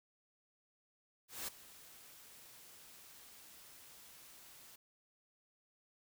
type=noise with ADSR envelope; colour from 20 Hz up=white; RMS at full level=-41 dBFS; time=1.28-4.76 s; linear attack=200 ms; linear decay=9 ms; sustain=-17 dB; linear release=6 ms; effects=none